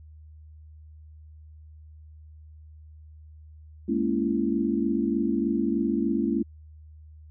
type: chord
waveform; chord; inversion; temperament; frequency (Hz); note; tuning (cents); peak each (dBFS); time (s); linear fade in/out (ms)
sine; A# half-diminished seventh; third; just; 209.8 / 233.1 / 279.7 / 335.6; G#3 / A#3 / C#4 / E4; +18 / 0 / +16 / +31; -28; 3.88-6.43; 10
effects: added 77 Hz sine -45 dBFS peak until 7.3 s